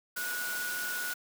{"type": "tone in noise", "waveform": "sine", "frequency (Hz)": 1461, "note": "F#6", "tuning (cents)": -22, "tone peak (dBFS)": -34, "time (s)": [0.16, 1.14], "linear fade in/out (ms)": 10, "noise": "white", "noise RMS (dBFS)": -38, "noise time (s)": [0.16, 1.14], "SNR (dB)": 1, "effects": ["high-pass 200 Hz 12 dB/octave"]}